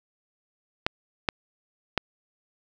clicks, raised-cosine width 0.3 ms, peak -6 dBFS, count 3, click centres 0.865 / 1.288 / 1.977 s, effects none

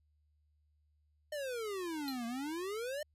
square exponential two-way sweep, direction down then up, 614 to 227.9 to 614 Hz, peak -38 dBFS, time 1.32-3.03 s, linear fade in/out 5 ms, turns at 2.26 s
square tone with exponential decay, 4154 Hz, C8, 13 cents flat, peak -37 dBFS, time 2.08-2.21 s, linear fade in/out 0 ms, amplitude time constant 28 ms
effects added 75 Hz sine -70 dBFS peak until 3.14 s + resampled to 32000 Hz

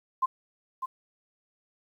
sine tone with echo, 1046.5 Hz, C6, in tune, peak -21 dBFS, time 0.22-0.26 s, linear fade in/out 10 ms, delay 600 ms, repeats 1, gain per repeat -8 dB, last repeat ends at 0.86 s, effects 10-bit

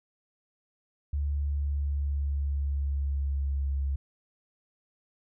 sine tone with pitch glide, 71.9 to 68.89 Hz, D2 to C#2, -36 to -10 cents, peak -26 dBFS, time 1.13-3.96 s, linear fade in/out 5 ms, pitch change -74 cents, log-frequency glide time 1.36-3.79 s, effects none

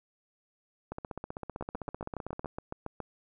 two click trains, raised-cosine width 1 ms, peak -23 / -22 dBFS, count 25 / 11, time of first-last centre 0.92-2.458 / 1.61-3.003 s, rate 15.6 / 7.18 Hz, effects none

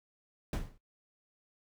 brown noise with exponential decay, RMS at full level -26 dBFS, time 0.53-0.78 s, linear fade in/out 2 ms, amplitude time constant 54 ms, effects noise-tail reverb RT60 0.1 s tail -19 dB re dry

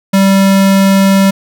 square tone, 194.6 Hz, G3, 12 cents flat, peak -6 dBFS, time 0.13-1.31 s, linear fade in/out 10 ms, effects none

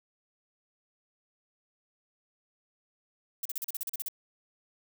violet noise bursts, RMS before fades -34 dBFS, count 11, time 3.43-4.084 s, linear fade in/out 2 ms, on 24 ms, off 39 ms, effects none

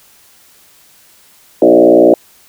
sine tone with frequency modulation, 460.8 Hz, A#4, 20 cents flat, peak -3 dBFS, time 1.62-2.14 s, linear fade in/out 2 ms, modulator 59.9 Hz, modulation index 3, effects white hiss -46 dBFS RMS until 2.48 s

